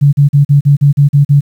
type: tone bursts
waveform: sine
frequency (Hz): 142.8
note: D3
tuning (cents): -48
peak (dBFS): -3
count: 9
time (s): 0.01-1.41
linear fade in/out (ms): 20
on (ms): 120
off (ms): 40
effects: 7-bit